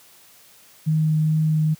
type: tone with vibrato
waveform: sine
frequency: 155.9 Hz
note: D#3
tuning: 4 cents sharp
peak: -16 dBFS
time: 0.86-1.75 s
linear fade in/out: 20 ms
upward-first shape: triangle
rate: 2.3 Hz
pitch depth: 10 cents each way
effects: white hiss -51 dBFS RMS until 1.79 s + high-pass 80 Hz 12 dB/octave